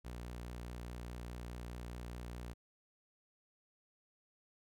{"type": "tone with vibrato", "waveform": "sawtooth", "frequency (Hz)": 60, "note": "B1", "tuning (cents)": -49, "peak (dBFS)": -40, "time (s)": [0.04, 2.54], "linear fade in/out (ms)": 20, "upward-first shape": "triangle", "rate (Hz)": 4.8, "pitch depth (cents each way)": 27, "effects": []}